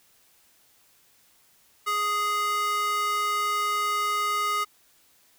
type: tone with high-pass filter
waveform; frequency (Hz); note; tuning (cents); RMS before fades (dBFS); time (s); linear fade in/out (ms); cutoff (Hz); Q
square; 415.3; G#4; 0; -26; 1.86-4.65; 20; 1200; 2.3
effects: white hiss -61 dBFS RMS until 5.38 s